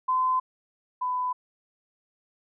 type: tone pair in turn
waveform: sine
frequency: 1025 / 1001 Hz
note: C6 / B5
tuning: -36 / +23 cents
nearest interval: unison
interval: 41 cents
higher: first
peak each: -21 / -25 dBFS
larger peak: first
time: 0.08-0.4 / 1.01-1.33 s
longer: neither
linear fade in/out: 10 ms
effects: none